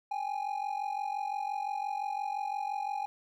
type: ring-modulated tone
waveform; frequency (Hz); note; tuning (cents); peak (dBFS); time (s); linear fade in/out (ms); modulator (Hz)
triangle; 817; G#5; -29; -27; 0.11-3.06; 0; 22.9
effects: none